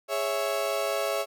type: chord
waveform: 35% pulse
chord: C# minor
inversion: second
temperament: equal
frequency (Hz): 415.3 / 554.4 / 659.3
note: G#4 / C#5 / E5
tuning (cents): 0 / 0 / 0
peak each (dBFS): -32 / -28 / -28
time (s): 0.08-1.26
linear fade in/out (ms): 50
effects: none